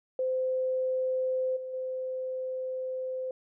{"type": "tone with level steps", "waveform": "sine", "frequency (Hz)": 516, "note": "C5", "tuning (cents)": -24, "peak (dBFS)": [-26, -35, -31], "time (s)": [0.19, 3.31], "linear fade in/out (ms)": 2, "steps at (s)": [1.56, 1.73], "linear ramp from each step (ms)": 10, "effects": []}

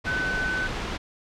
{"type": "tone in noise", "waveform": "sine", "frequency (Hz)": 1511, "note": "F#6", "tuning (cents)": 36, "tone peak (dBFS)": -25, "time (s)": [0.06, 0.68], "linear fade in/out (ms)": 20, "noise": "pink", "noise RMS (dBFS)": -30, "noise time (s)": [0.04, 0.98], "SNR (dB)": 2, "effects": ["low-pass 4000 Hz 12 dB/octave"]}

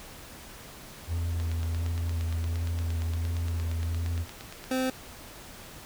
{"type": "tone with vibrato", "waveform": "triangle", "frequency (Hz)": 83.5, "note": "E2", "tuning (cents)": 23, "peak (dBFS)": -25, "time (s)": [1.07, 4.26], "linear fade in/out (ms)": 50, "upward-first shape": "sine", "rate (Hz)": 1.4, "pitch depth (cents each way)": 20}
{"type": "click train", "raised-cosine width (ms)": 0.2, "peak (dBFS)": -24, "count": 29, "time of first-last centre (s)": [1.4, 4.641], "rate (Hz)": 8.64}
{"type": "tone", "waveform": "25% pulse", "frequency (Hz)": 259, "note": "C4", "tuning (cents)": -17, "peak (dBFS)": -22, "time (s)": [4.71, 4.9], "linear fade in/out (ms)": 2}
{"effects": ["pink hiss -46 dBFS RMS until 5.85 s"]}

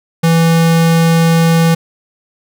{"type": "tone", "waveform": "square", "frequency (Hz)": 165.3, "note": "E3", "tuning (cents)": 5, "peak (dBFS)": -8, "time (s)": [0.23, 1.75], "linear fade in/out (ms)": 10, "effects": []}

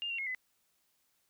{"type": "tone with pitch steps", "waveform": "sine", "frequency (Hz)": [2810, 2748, 2160, 2019], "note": ["F7", "F7", "C#7", "B6"], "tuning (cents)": [10, -29, -45, 38], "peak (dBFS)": -34, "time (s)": [0.02, 0.348], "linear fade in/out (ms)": 0, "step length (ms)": 82, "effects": ["white hiss -75 dBFS RMS until 1.29 s"]}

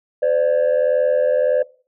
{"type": "tone pair together", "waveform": "sine", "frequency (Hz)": [510.4, 592], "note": ["C5", "D5"], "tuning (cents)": [-43, 14], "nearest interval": "minor third", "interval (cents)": 257, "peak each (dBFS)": -15, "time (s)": [0.22, 1.63], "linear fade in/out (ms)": 10, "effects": ["noise-tail reverb RT60 0.4 s tail -21 dB re dry", "tanh soft clip ceiling -11 dBFS"]}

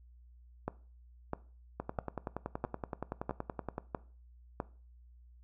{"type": "two click trains", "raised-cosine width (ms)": 1, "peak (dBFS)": [-20, -22], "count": [7, 22], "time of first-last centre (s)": [[0.68, 4.602], [1.8, 3.781]], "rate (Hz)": [1.53, 10.6], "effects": ["noise-tail reverb RT60 0.4 s tail -19 dB re dry", "added 60 Hz sine -55 dBFS peak until 5.43 s"]}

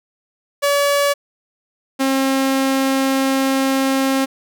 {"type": "tone pair in turn", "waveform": "sawtooth", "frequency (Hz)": [570, 268.3], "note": ["C#5", "C4"], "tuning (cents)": [48, 44], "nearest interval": "octave + minor second", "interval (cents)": 1304, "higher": "first", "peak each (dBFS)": [-10, -11], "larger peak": "first", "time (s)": [[0.62, 1.14], [1.99, 4.26]], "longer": "second", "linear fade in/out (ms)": 20, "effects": []}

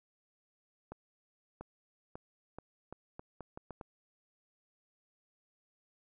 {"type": "accelerating click train", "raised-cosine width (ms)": 1, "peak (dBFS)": -30, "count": 10, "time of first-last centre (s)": [0.92, 3.812], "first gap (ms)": 690, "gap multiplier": 0.79, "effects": []}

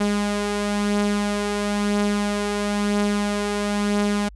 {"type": "beating tone pair", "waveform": "sawtooth", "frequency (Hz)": [205.3, 206.3], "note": ["G#3", "G#3"], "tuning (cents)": [-20, -11], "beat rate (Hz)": 1, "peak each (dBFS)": [-17, -25], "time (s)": [0, 4.29], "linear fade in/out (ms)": 10, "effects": ["added 50 Hz sine -40 dBFS peak until 4.35 s", "resampled to 24000 Hz"]}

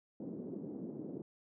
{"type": "band-pass noise", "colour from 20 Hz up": "white", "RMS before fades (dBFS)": -44, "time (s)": [0.2, 1.22], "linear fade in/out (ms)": 2, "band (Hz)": [170, 360], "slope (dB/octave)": 24, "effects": []}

